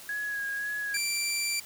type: tone with vibrato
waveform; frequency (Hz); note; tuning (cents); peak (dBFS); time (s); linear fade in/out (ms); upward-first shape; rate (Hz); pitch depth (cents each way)
sine; 1661.2; G#6; 0; -30; 0.09-0.97; 2; sine; 1.9; 25
type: tone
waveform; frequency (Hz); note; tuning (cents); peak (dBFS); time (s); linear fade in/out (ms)
15% pulse; 2349; D7; 0; -21; 0.94-1.6; 5
effects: white hiss -47 dBFS RMS until 1.65 s